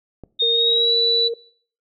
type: click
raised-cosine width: 2 ms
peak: -23 dBFS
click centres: 0.237 s
type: tone with pitch glide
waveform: sine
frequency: 3690 to 3955 Hz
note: A#7 to B7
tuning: -18 to +2 cents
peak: -15 dBFS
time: 0.39-1.29 s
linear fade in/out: 20 ms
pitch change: +120 cents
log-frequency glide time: 0.51-0.95 s
type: tone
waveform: sine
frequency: 464.1 Hz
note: A#4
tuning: 8 cents flat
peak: -22 dBFS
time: 0.42-1.34 s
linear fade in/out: 5 ms
effects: noise-tail reverb RT60 0.5 s tail -20 dB re dry